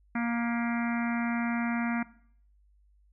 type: harmonic tone with a mistuned harmonic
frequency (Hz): 234.8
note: A#3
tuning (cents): +13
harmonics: 1 / 3 / 4 / 5 / 6 / 7 / 8 / 9 / 10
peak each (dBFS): -28 / -39 / -41 / -43 / -39 / -41 / -43 / -42 / -45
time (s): 0.15-2.03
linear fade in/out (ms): 5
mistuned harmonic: 8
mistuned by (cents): +46
effects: noise-tail reverb RT60 0.6 s tail -18 dB re dry + added 50 Hz sine -60 dBFS peak until 3.12 s